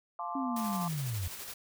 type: chord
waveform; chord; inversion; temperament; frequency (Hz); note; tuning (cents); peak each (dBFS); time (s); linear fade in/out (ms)
sine; D minor seventh; first; equal with one note detuned; 698.5 / 872.4 / 1046.5 / 1174.7; F5 / A5 / C6 / D6; 0 / -15 / 0 / 0; -40; 0.19-0.88; 2
type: linear sweep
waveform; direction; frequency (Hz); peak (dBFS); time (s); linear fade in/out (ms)
sine; down; 277.2 to 82.41; -32; 0.35-1.28; 5
type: noise with tremolo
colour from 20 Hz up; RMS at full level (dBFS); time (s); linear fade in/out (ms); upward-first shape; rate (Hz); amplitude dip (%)
white; -42; 0.56-1.54; 5; square; 12; 30
effects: none